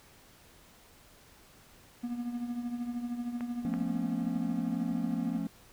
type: tone with tremolo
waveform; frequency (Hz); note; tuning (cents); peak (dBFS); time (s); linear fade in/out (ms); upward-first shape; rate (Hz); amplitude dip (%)
triangle; 240.3; B3; -47; -28; 2.03-5.38; 10; triangle; 13; 70
type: clicks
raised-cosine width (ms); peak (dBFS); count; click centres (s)
0.5; -27; 2; 3.408 / 3.739
type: chord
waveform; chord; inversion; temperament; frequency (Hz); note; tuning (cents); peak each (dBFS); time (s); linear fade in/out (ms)
triangle; F augmented; none; just; 174.61 / 218.3 / 272.8; F3 / A3 / C#4; 0 / -13 / -28; -34; 3.65-5.47; 0
effects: pink hiss -58 dBFS RMS until 5.72 s